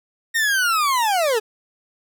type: linear sweep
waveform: 40% pulse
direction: down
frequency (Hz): 1864.7 to 411.4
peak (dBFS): -16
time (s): 0.34-1.4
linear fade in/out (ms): 20
effects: none